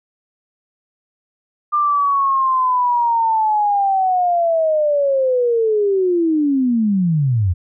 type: linear sweep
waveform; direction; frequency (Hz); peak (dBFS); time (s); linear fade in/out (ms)
sine; down; 1199 to 82.41; -13; 1.72-7.54; 20
effects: none